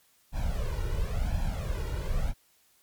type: noise with flanger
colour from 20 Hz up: brown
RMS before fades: -29 dBFS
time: 0.32-2.34 s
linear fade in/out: 50 ms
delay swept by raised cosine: 1.2 to 2.12 ms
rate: 0.95 Hz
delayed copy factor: +0.9
effects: white hiss -65 dBFS RMS until 2.82 s + MP3 96 kbps